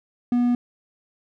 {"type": "tone", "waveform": "triangle", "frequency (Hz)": 243.1, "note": "B3", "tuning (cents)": -27, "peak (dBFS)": -15, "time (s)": [0.32, 0.55], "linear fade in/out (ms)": 2, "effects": []}